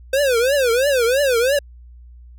square tone with vibrato, 515 Hz, C5, 28 cents flat, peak -15 dBFS, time 0.13-1.59 s, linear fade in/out 5 ms, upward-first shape triangle, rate 3 Hz, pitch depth 240 cents each way, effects added 60 Hz sine -39 dBFS peak until 2.38 s

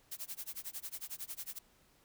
blue noise with tremolo, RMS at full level -41 dBFS, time 0.11-1.59 s, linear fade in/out 10 ms, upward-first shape sine, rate 11 Hz, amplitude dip 100%, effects pink hiss -68 dBFS RMS until 2.04 s

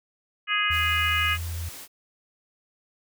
harmonic tone, 415.3 Hz, G#4, in tune, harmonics 3 / 4 / 5 / 6 / 7, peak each -28 / -28 / -28 / -28 / -28 dBFS, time 0.47-1.38 s, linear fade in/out 50 ms
sine tone with pitch glide, 82.7 to 84.1 Hz, E2 to E2, +6 to +35 cents, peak -29 dBFS, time 0.7-1.69 s, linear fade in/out 5 ms, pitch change +29 cents, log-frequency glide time 1.16-1.48 s
white noise, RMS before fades -41 dBFS, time 0.7-1.88 s, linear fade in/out 50 ms
effects none

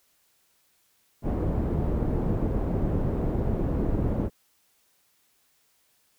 pink low-pass noise, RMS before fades -26 dBFS, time 1.22-4.3 s, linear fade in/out 50 ms, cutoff 440 Hz, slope 12 dB/octave, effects white hiss -67 dBFS RMS until 6.18 s

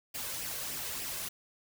white noise with flanger, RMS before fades -38 dBFS, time 0.14-1.29 s, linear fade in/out 10 ms, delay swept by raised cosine 0.37 to 1.97 ms, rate 3.4 Hz, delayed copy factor +0.5, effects none

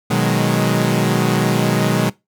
sawtooth chord, G# minor seventh, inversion first, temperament equal, 123.47 / 155.56 / 185 / 207.7 Hz, B2 / D#3 / F#3 / G#3, 0 / 0 / 0 / 0 cents, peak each -16 dBFS, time 0.1-2.1 s, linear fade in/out 10 ms, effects noise-tail reverb RT60 0.2 s tail -21 dB re dry

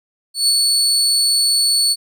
30% pulse tone with ADSR envelope, 4435 Hz, C#8, in tune, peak -8 dBFS, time 0.34-1.96 s, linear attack 140 ms, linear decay 39 ms, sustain -2 dB, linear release 43 ms, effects none

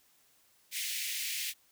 pink high-pass noise, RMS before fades -36 dBFS, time 0.71-1.54 s, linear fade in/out 50 ms, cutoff 2000 Hz, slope 48 dB/octave, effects white hiss -67 dBFS RMS until 1.71 s

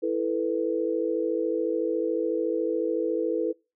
sine chord, E suspended fourth, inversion none, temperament equal, 329.6 / 440 / 493.9 Hz, E4 / A4 / B4, 0 / 0 / 0 cents, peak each -28 dBFS, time 0.02-3.53 s, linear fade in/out 20 ms, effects noise-tail reverb RT60 0.3 s tail -26 dB re dry

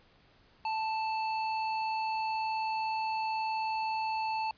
square tone, 881 Hz, A5, 2 cents sharp, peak -31 dBFS, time 0.65-4.51 s, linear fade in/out 2 ms, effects pink hiss -63 dBFS RMS until 4.57 s + resampled to 11025 Hz

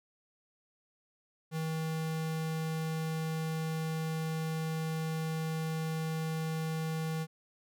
square tone, 159.7 Hz, D#3, 45 cents sharp, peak -33 dBFS, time 1.51-7.27 s, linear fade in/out 50 ms, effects none

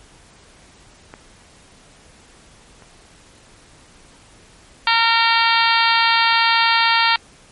clicks, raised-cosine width 0.5 ms, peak -20 / -28 dBFS, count 2, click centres 1.139 / 2.823 s
harmonic tone, 459 Hz, A#4, 27 cents flat, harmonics 2 / 3 / 4 / 5 / 6 / 7 / 8 / 9 / 10, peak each -18 / -20 / -21 / -22 / -23 / -23 / -24 / -25 / -25 dBFS, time 4.87-7.16 s, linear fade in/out 2 ms
effects pink hiss -48 dBFS RMS until 7.51 s + MP3 48 kbps

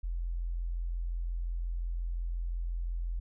sine tone, 42.83 Hz, F1, 33 cents flat, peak -31 dBFS, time 0.03-3.2 s, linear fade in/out 10 ms, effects none

